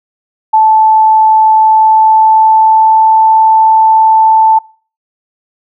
sine tone with pitch glide, 874 to 881.6 Hz, A5 to A5, -12 to +3 cents, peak -3 dBFS, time 0.53-4.59 s, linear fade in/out 10 ms, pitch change +15 cents, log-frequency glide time 1.58-3.25 s, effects noise-tail reverb RT60 0.4 s tail -23 dB re dry

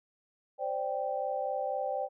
sine chord, C suspended second, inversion none, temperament equal, 523.3 / 587.3 / 784 Hz, C5 / D5 / G5, 0 / 0 / 0 cents, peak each -35 / -35 / -34 dBFS, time 0.58-2.09 s, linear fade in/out 50 ms, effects none

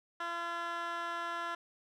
15% pulse tone with band-pass filter, 341.1 Hz, F4, 41 cents flat, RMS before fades -38 dBFS, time 0.2-1.55 s, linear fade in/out 5 ms, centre 1600 Hz, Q 1.6, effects none

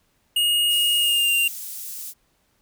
square tone with pitch glide, 2864 to 2782 Hz, F7 to F7, +43 to -7 cents, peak -18 dBFS, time 0.36-1.48 s, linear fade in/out 5 ms, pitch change -50 cents, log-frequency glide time 0.99-1.33 s
pink high-pass noise, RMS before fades -34 dBFS, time 0.68-2.14 s, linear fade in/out 50 ms, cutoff 9500 Hz, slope 12 dB/octave
effects pink hiss -66 dBFS RMS until 2.61 s

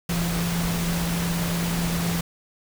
sine tone in noise, 170.3 Hz, F3, 43 cents flat, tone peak -24 dBFS, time 0.09-2.21 s, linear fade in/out 5 ms, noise pink, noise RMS -29 dBFS, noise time 0.09-2.21 s, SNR +2 dB, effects none

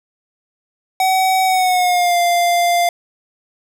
square tone with pitch glide, 755 to 696.3 Hz, F#5 to F5, +35 to -5 cents, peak -13 dBFS, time 1-2.89 s, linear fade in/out 2 ms, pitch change -140 cents, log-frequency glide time 1.45-2.18 s, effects none

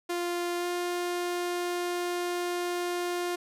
sawtooth tone with pitch glide, 349.2 to 352.6 Hz, F4 to F4, 0 to +17 cents, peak -25 dBFS, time 0.09-3.36 s, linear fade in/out 10 ms, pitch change +17 cents, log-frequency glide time 0.58-0.66 s, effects resampled to 32000 Hz + 11-bit

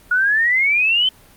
sine exponential sweep, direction up, 1435 to 3106 Hz, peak -13 dBFS, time 0.11-1.09 s, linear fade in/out 5 ms, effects pink hiss -48 dBFS RMS until 1.36 s + Opus 32 kbps

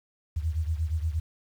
sine beating tone pair, 77.6 / 86.1 Hz, D#2 / F2, -4 / -24 cents, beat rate 8.5 Hz, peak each -27 / -31 dBFS, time 0.36-1.2 s, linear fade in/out 10 ms, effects 9-bit

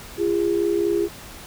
sine tone pair together, 342.7 / 407.1 Hz, F4 / G#4, -33 / -35 cents, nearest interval minor third, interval 298 cents, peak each -21 dBFS, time 0.17-1.09 s, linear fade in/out 50 ms, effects pink hiss -40 dBFS RMS until 1.46 s

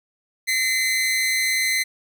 sawtooth tone with amplitude modulation, 2052 Hz, C7, 34 cents flat, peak -13 dBFS, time 0.47-1.84 s, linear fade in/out 20 ms, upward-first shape sine, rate 221 Hz, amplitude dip 60%, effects none

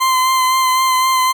40% pulse tone with vibrato, 1036 Hz, C6, 17 cents flat, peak -11 dBFS, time 0-1.33 s, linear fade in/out 20 ms, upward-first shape sine, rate 3.9 Hz, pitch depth 21 cents each way, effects none

